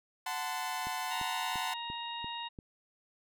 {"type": "chord", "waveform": "sawtooth", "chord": "F# diminished", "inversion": "none", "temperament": "equal with one note detuned", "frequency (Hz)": [740, 880, 1028.5], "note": ["F#5", "A5", "C6"], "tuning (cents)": [0, 0, -30], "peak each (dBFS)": -35, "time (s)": [0.26, 1.74], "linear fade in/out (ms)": 5}
{"type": "click train", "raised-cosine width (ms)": 3, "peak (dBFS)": -32, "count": 6, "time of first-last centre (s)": [0.87, 2.588], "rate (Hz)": 2.91}
{"type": "harmonic tone", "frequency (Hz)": 938, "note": "A#5", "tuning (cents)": 11, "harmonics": [1, 2, 3, 4], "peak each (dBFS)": [-40, -48, -43, -43], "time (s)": [1.1, 2.49], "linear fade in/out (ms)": 20}
{"effects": []}